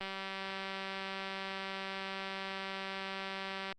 click train, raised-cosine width 0.3 ms, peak -24 dBFS, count 718, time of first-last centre 0.01-3.725 s, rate 193 Hz, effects Opus 24 kbps

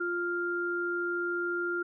sine tone pair together, 349.2 / 1396.9 Hz, F4 / F6, 0 / 0 cents, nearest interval 2 octaves, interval 2400 cents, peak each -32 / -31 dBFS, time 0-1.83 s, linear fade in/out 10 ms, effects none

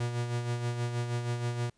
45% pulse tone with tremolo, 120 Hz, B2, 49 cents flat, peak -28 dBFS, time 0-1.7 s, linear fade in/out 5 ms, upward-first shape sine, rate 6.3 Hz, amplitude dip 50%, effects pink hiss -72 dBFS RMS until 1.77 s + resampled to 22050 Hz

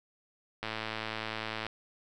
click train, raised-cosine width 0.3 ms, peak -19 dBFS, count 115, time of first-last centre 0.63-1.666 s, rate 110 Hz, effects none

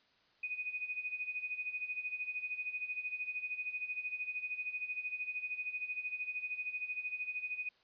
sine tone with tremolo, 2489 Hz, D#7, in tune, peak -34 dBFS, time 0.43-7.69 s, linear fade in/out 5 ms, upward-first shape sine, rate 13 Hz, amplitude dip 75%, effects white hiss -70 dBFS RMS until 7.83 s + resampled to 11025 Hz

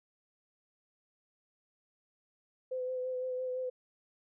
sine tone with vibrato, 509 Hz, C5, 48 cents flat, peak -33 dBFS, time 2.71-3.7 s, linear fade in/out 10 ms, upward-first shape sine, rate 5.9 Hz, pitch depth 20 cents each way, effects none

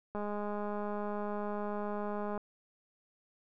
click train, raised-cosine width 1 ms, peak -25 dBFS, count 462, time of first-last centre 0.15-2.377 s, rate 207 Hz, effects none

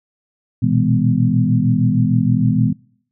sine tone cluster, 117.3 / 123.8 / 161.4 / 204.2 / 248.8 Hz, A#2 / B2 / E3 / G#3 / B3, +11 / +5 / -36 / -29 / +13 cents, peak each -19 dBFS, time 0.62-2.73 s, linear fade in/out 10 ms, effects noise-tail reverb RT60 0.6 s tail -24 dB re dry

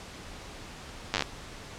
slowing click train, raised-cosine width 0.2 ms, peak -9 dBFS, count 8, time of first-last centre 1.14-1.223 s, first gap 9 ms, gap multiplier 1.09, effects pink hiss -44 dBFS RMS until 1.78 s + low-pass 7000 Hz 12 dB/octave

